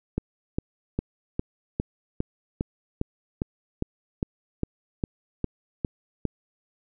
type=click train; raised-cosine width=3 ms; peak=-12 dBFS; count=16; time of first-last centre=0.18-6.253 s; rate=2.47 Hz; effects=none